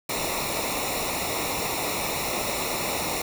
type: noise with comb filter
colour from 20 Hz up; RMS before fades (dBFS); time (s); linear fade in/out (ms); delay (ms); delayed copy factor
pink; -28; 0.09-3.22; 5; 0.63; -0.8
effects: none